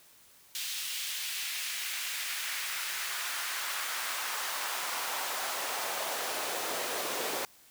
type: noise with high-pass filter sweep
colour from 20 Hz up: pink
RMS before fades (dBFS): -35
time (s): 0.55-7.45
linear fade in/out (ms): 0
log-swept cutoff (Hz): 3200 to 430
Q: 1.3
effects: white hiss -59 dBFS RMS until 7.7 s